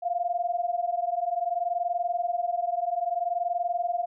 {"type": "tone pair together", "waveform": "sine", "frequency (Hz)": [689, 709.6], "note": ["F5", "F5"], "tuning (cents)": [-24, 27], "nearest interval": "minor second", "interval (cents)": 51, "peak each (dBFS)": -28, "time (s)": [0.02, 4.06], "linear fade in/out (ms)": 20, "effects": []}